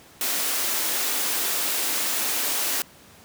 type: high-pass noise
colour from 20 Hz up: white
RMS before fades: -25 dBFS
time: 0.21-2.82 s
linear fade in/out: 2 ms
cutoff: 230 Hz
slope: 48 dB/octave
effects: pink hiss -50 dBFS RMS until 3.24 s + high-pass 80 Hz 12 dB/octave